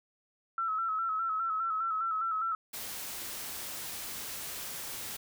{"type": "tone with vibrato", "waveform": "sine", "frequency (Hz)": 1315, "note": "E6", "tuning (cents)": -5, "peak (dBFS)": -29, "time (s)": [0.58, 2.55], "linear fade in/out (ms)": 2, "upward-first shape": "square", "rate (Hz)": 4.9, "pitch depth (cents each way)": 42}
{"type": "noise", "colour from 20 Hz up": "white", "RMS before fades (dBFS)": -40, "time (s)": [2.73, 5.17], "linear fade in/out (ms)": 10}
{"effects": []}